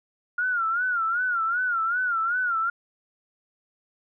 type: tone with vibrato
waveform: sine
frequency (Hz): 1410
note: F6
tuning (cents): +16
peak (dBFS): -22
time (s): 0.38-2.7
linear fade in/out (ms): 5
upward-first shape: sine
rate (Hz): 2.6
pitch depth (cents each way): 120
effects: none